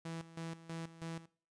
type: tone with tremolo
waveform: sawtooth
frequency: 164.81 Hz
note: E3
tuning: in tune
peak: -37 dBFS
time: 0.05-1.26 s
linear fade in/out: 5 ms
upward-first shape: square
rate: 3.1 Hz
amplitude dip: 80%
effects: noise-tail reverb RT60 0.4 s tail -19 dB re dry + resampled to 22050 Hz